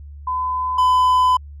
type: tone pair in turn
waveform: sine / triangle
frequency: 1012 / 1008.4 Hz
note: B5 / B5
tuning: +42 / +36 cents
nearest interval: unison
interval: 6 cents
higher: first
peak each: -19 / -10 dBFS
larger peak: second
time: 0.27-0.78 / 0.78-1.37 s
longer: second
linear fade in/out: 5 ms
effects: added 72 Hz sine -34 dBFS peak until 1.6 s